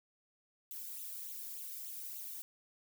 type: noise with flanger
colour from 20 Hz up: violet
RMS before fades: -45 dBFS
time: 0.71-2.42 s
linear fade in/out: 0 ms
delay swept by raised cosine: 0.28 to 1.38 ms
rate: 3.4 Hz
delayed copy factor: +0.75
effects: none